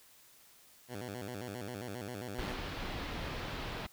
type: tone with vibrato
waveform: 10% pulse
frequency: 111.2 Hz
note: A2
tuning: 19 cents sharp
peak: -32 dBFS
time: 0.88-2.56 s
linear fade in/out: 50 ms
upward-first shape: square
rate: 7.5 Hz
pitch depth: 190 cents each way
type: low-pass noise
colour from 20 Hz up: pink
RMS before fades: -40 dBFS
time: 2.38-3.87 s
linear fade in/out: 10 ms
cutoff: 4300 Hz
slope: 24 dB/octave
effects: white hiss -61 dBFS RMS until 3.92 s